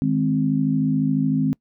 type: chord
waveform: sine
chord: Ab major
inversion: second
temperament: equal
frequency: 155.56 / 207.7 / 261.6 Hz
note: Eb3 / Ab3 / C4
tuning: 0 / 0 / 0 cents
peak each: -22 / -24 / -20 dBFS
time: 0.02-1.53 s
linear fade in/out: 0 ms
effects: noise-tail reverb RT60 0.1 s tail -24 dB re dry